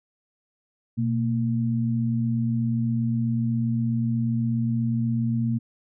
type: tone pair together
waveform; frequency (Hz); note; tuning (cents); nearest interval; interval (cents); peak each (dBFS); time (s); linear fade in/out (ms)
sine; 121.4 / 229.2; B2 / A#3; -29 / -29; major seventh; 1100; -24; 0.97-5.59; 20
effects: none